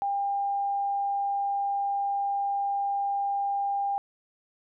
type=tone; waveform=sine; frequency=800 Hz; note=G5; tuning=35 cents sharp; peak=-25 dBFS; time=0.02-3.98 s; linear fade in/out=0 ms; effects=none